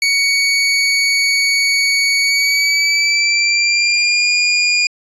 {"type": "tone with pitch glide", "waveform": "25% pulse", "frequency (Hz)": [2239, 2428], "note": ["C#7", "D#7"], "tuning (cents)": [17, -43], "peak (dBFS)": -8, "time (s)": [0.02, 4.87], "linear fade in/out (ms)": 2, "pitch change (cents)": 140, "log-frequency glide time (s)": [2.21, 4.3], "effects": ["resampled to 24000 Hz"]}